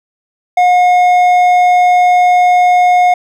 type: tone with hard clipping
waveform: sine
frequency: 720 Hz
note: F#5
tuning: 47 cents flat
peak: -7 dBFS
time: 0.57-3.14 s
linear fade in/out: 5 ms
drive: 6 dB
effects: none